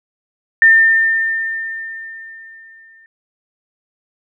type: tone with exponential decay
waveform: sine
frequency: 1804 Hz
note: A6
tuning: 43 cents sharp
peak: -4 dBFS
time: 0.62-3.06 s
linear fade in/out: 1 ms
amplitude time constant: 530 ms
effects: none